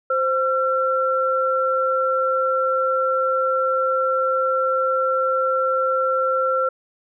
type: tone pair together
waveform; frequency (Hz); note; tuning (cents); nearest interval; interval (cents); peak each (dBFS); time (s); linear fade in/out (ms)
sine; 522 / 1355.5; C5 / E6; -4 / +48; octave + perfect fourth; 1652; -20; 0.1-6.69; 5
effects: none